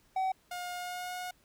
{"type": "tone", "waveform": "triangle", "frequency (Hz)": 758, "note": "F#5", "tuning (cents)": 42, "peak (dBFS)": -26, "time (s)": [0.16, 0.32], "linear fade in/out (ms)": 5}
{"type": "tone with pitch glide", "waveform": "sawtooth", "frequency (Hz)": [714, 724.8], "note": ["F5", "F#5"], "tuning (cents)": [38, -36], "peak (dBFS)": -33, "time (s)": [0.51, 1.31], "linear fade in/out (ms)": 5, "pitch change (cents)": 26, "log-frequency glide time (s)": [0.74, 1.15]}
{"effects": ["pink hiss -67 dBFS RMS until 1.44 s"]}